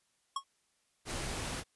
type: tone with exponential decay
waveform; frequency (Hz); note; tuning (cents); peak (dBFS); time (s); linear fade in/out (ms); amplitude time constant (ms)
square; 1095; C#6; -22; -30; 0.36-0.44; 5; 16
type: noise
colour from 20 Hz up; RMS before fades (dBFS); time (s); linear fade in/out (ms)
pink; -38; 1.05-1.64; 50
effects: white hiss -75 dBFS RMS until 1.75 s + resampled to 24000 Hz